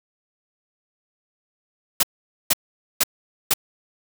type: noise bursts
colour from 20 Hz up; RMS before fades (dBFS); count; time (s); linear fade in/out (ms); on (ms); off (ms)
white; -17; 4; 2-3.538; 5; 32; 470
effects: none